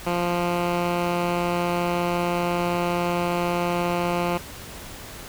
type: tone with low-pass filter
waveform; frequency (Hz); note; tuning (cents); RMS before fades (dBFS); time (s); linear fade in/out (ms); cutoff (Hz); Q
10% pulse; 174.61; F3; 0; -24; 0.06-4.38; 10; 2700; 0.89
effects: pink hiss -39 dBFS RMS until 5.28 s